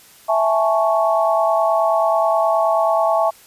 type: chord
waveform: sine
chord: A major seventh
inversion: second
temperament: equal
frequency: 659.3 / 830.6 / 880 / 1108.7 Hz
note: E5 / G#5 / A5 / C#6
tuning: 0 / 0 / 0 / 0 cents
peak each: -16 / -22 / -22 / -21 dBFS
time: 0.28-3.31 s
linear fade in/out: 20 ms
effects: white hiss -47 dBFS RMS until 3.46 s + resampled to 32000 Hz